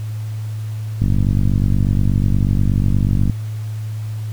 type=click train; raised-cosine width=5 ms; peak=-5 dBFS; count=111; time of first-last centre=1.02-3.297 s; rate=48.3 Hz; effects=added 108 Hz sine -22 dBFS peak until 4.32 s + pink hiss -44 dBFS RMS until 4.32 s